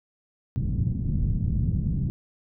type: low-pass noise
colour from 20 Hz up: white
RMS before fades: -25 dBFS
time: 0.56-2.1 s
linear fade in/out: 0 ms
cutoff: 170 Hz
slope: 24 dB/octave
effects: none